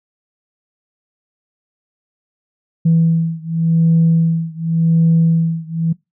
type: beating tone pair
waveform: sine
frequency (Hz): 164.1 / 164.99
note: E3 / E3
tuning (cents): -8 / +2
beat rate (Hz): 0.89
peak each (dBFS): -13 / -14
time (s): 2.85-5.93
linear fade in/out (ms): 10
effects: noise-tail reverb RT60 0.2 s tail -23 dB re dry + tanh soft clip ceiling -5 dBFS